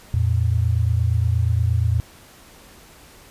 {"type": "tone pair together", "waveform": "sine", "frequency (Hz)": [85.18, 113.7], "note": ["F2", "A#2"], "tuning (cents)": [-43, -43], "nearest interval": "perfect fourth", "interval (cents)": 500, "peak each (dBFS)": -19, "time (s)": [0.14, 2], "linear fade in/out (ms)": 0, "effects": ["pink hiss -47 dBFS RMS until 3.3 s", "resampled to 32000 Hz"]}